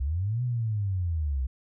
sine linear two-way sweep, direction up then down, 61.74 to 125.9 to 61.74 Hz, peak -25 dBFS, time 0-1.47 s, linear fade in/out 10 ms, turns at 0.43 s, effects none

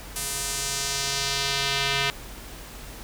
square tone with band-pass filter sweep, 139 Hz, C#3, 5 cents sharp, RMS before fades -27 dBFS, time 0.16-2.1 s, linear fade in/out 0 ms, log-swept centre 9900 to 2900 Hz, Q 1.3, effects added 47 Hz sine -42 dBFS peak until 3.03 s + pink hiss -42 dBFS RMS until 3.03 s

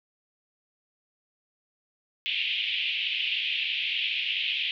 white band-pass noise, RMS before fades -29 dBFS, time 2.26-4.71 s, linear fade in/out 0 ms, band 2400 to 3300 Hz, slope 48 dB/octave, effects none

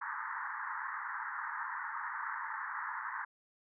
pink band-pass noise, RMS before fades -40 dBFS, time 0.01-3.25 s, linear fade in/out 10 ms, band 880 to 1900 Hz, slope 96 dB/octave, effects none

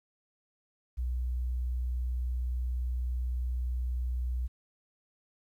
sine tone, 61.74 Hz, B1, in tune, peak -29 dBFS, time 0.97-4.48 s, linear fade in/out 20 ms, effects 11-bit

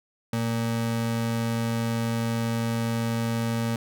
square ring-modulated tone, 173.3 Hz, F3, 13 cents flat, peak -22 dBFS, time 0.33-3.76 s, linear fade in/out 2 ms, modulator 56.2 Hz, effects none

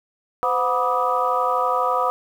sine tone cluster, 510 / 728 / 979 / 1185 / 1257 Hz, C5 / F#5 / B5 / D6 / D#6, -44 / -28 / -15 / +15 / +17 cents, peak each -24 dBFS, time 0.43-2.1 s, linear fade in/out 0 ms, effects tanh soft clip ceiling -6 dBFS + 8-bit

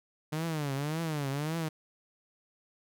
sawtooth tone with vibrato, 150.3 Hz, D3, 40 cents sharp, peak -27 dBFS, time 0.32-1.69 s, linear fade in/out 10 ms, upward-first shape triangle, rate 1.8 Hz, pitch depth 200 cents each way, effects none

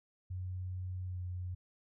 sine tone with pitch glide, 91.8 to 90.28 Hz, F#2 to F#2, -13 to -42 cents, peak -37 dBFS, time 0.3-1.55 s, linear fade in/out 10 ms, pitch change -29 cents, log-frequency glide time 1.06-1.18 s, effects none

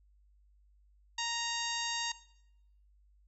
harmonic tone, 932.3 Hz, A#5, in tune, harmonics 1 / 2 / 3 / 4 / 5 / 6 / 7 / 8, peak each -39 / -41 / -40 / -39 / -41 / -47 / -42 / -46 dBFS, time 1.18-2.12 s, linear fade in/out 5 ms, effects noise-tail reverb RT60 0.8 s tail -18 dB re dry + added 50 Hz sine -62 dBFS peak until 3.27 s

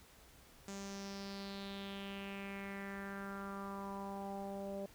sawtooth tone with low-pass filter sweep, 197.5 Hz, G3, 13 cents sharp, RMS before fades -45 dBFS, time 0.68-4.86 s, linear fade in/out 2 ms, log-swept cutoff 7000 to 580 Hz, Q 4.2, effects added 60 Hz sine -67 dBFS peak until 4.94 s + pink hiss -62 dBFS RMS until 4.94 s

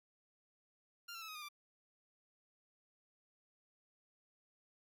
15% pulse tone with pitch steps, 1396.9 / 1350.1 / 1304.9 / 1261.1 / 1218.9 / 1178 Hz, F6 / E6 / E6 / D#6 / D#6 / D6, 0 / +41 / -18 / +23 / -36 / +5 cents, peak -40 dBFS, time 1.08-1.488 s, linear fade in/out 10 ms, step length 68 ms, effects none

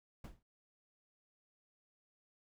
brown noise with exponential decay, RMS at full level -42 dBFS, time 0.24-0.43 s, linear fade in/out 5 ms, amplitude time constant 41 ms, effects none

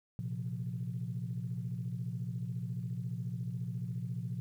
sine chord, Bb suspended second, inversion none, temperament equal, 116.54 / 130.81 / 174.61 Hz, Bb2 / C3 / F3, 0 / 0 / 0 cents, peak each -38 / -39 / -40 dBFS, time 0.19-4.4 s, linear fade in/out 0 ms, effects tanh soft clip ceiling -27 dBFS + 11-bit

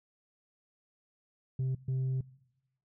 sine tone bursts at uneven times, 130.81 Hz, C3, in tune, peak -26 dBFS, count 2, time 1.59-1.75 / 1.88-2.21 s, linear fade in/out 5 ms, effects noise-tail reverb RT60 1.0 s tail -24 dB re dry + tanh soft clip ceiling -28 dBFS

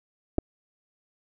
clicks, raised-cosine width 2 ms, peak -12 dBFS, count 2, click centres 0.383 / 0.386 s, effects none

